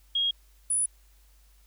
sine tone pair in turn, 3271 / 9844 Hz, G#7 / D#9, -27 / -20 cents, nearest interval octave + perfect fifth, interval 1907 cents, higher second, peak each -23 dBFS, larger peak neither, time 0.15-0.31 / 0.7-0.86 s, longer neither, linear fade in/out 5 ms, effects added 50 Hz sine -56 dBFS peak until 1.66 s + white hiss -65 dBFS RMS until 1.66 s

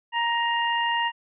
harmonic tone, 937 Hz, A#5, 9 cents sharp, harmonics 1 / 2 / 3, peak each -24 / -27 / -29 dBFS, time 0.12-1.12 s, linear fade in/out 50 ms, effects none

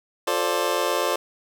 25% pulse chord, D minor seventh, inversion first, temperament just, 352.4 / 440.5 / 528.6 / 587.3 Hz, F4 / A4 / C5 / D5, +16 / +2 / +18 / 0 cents, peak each -25 / -24 / -23 / -23 dBFS, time 0.27-1.16 s, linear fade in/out 5 ms, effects none

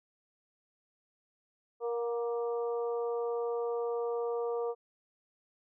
harmonic tone with a mistuned harmonic, 235.3 Hz, A#3, 16 cents sharp, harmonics 2 / 3 / 4 / 5, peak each -31 / -42 / -45 / -45 dBFS, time 1.8-4.75 s, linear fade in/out 50 ms, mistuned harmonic 3, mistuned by +22 cents, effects none

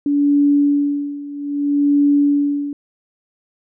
sine tone with tremolo, 287 Hz, D4, 40 cents flat, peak -10 dBFS, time 0.06-2.73 s, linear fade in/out 2 ms, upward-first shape sine, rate 0.62 Hz, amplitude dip 85%, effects none

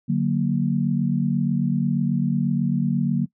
sine chord, D augmented, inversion none, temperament equal, 146.83 / 185 / 233.1 Hz, D3 / F#3 / A#3, 0 / 0 / 0 cents, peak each -23 dBFS, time 0.08-3.26 s, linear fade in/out 20 ms, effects noise-tail reverb RT60 0.1 s tail -22 dB re dry

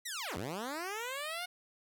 10% pulse linear two-way sweep, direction down then up, 2022 to 77.78 to 731 Hz, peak -29 dBFS, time 0.05-1.46 s, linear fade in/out 10 ms, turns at 0.37 s, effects none

